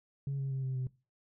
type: tone with pitch steps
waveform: sine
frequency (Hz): 138.59 / 136.05 / 133.56 / 131.11 / 128.71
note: C#3 / C#3 / C3 / C3 / C3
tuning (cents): 0 / -32 / +36 / +4 / -28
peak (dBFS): -30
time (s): 0.27-0.87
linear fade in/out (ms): 2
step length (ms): 120
effects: noise-tail reverb RT60 0.3 s tail -22 dB re dry + tanh soft clip ceiling -30 dBFS